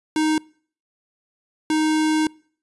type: tone pair in turn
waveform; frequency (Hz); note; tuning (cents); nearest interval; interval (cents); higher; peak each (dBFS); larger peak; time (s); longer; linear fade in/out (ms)
square; 311.1 / 311.1; D#4 / D#4; 0 / 0; unison; 0; neither; -18; neither; 0.16-0.38 / 1.7-2.27; second; 2
effects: noise-tail reverb RT60 0.5 s tail -25 dB re dry + resampled to 24000 Hz